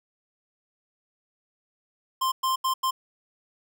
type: tone bursts at uneven times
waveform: square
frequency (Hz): 1048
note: C6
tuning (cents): +2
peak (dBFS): -23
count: 4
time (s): 2.21-2.32 / 2.43-2.56 / 2.64-2.74 / 2.83-2.91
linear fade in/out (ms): 10
effects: none